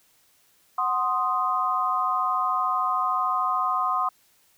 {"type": "chord", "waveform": "sine", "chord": "C diminished", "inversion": "second", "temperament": "equal", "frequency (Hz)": [740, 1046.5, 1244.5], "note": ["Gb5", "C6", "Eb6"], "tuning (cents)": [0, 0, 0], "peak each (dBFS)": [-29, -25, -25], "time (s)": [0.78, 4.09], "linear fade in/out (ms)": 5, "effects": ["white hiss -62 dBFS RMS until 4.57 s"]}